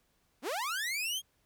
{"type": "linear sweep", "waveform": "sawtooth", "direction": "up", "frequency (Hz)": [202.1, 3294], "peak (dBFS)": -29, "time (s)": [0.42, 1.22], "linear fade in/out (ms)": 50, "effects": ["pink hiss -73 dBFS RMS until 1.45 s"]}